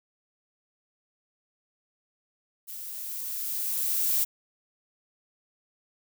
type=noise with level ramp; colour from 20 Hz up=violet; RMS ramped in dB=-40 to -24 dBFS; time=2.67-4.25 s; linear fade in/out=20 ms; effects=none